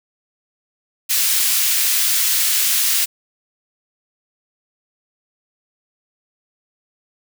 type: high-pass noise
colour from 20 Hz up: white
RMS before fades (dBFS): -17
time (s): 1.09-3.06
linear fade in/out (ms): 20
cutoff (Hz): 2100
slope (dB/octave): 12
effects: none